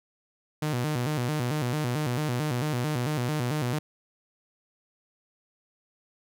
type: tone with vibrato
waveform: sawtooth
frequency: 136.6 Hz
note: C#3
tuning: 25 cents flat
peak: -22 dBFS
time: 0.62-3.79 s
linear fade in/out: 5 ms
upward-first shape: square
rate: 4.5 Hz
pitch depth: 190 cents each way
effects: none